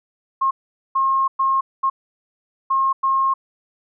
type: tone bursts at uneven times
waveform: sine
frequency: 1074 Hz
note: C6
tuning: 45 cents sharp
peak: -15 dBFS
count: 6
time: 0.41-0.51 / 0.95-1.28 / 1.39-1.61 / 1.83-1.9 / 2.7-2.93 / 3.03-3.34 s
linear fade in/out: 10 ms
effects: none